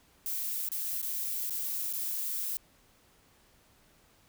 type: noise with dropouts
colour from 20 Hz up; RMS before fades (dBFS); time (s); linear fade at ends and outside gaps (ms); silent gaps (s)
violet; -34; 0.26-2.57; 1; 0.689-0.717 / 1.017-1.027 / 1.497-1.506 / 1.928-1.934
effects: pink hiss -64 dBFS RMS until 4.28 s